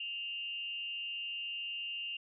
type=tone with frequency modulation; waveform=sine; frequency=2794 Hz; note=F7; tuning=in tune; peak=-37 dBFS; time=0-2.17 s; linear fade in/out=5 ms; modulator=219 Hz; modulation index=0.45; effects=none